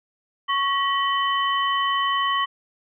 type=tone cluster; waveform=sine; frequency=1108 / 1920 / 3035 Hz; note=C#6 / B6 / F#7; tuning=-1 / -49 / +43 cents; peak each=-21 / -27 / -27 dBFS; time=0.48-2.46 s; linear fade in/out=20 ms; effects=none